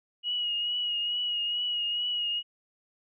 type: tone with vibrato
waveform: sine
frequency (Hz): 2896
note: F#7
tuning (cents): -38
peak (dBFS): -27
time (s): 0.23-2.43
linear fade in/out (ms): 50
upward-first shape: triangle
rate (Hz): 2.3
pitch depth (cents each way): 35
effects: none